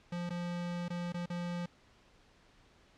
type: tone with dropouts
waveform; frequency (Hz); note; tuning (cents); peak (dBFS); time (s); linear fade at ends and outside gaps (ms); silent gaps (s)
square; 174.61; F3; 0; -36; 0.12-1.66; 5; 0.294-0.304 / 0.883-0.902 / 1.123-1.142 / 1.259-1.3
effects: pink hiss -64 dBFS RMS until 2.97 s + low-pass 5000 Hz 12 dB/octave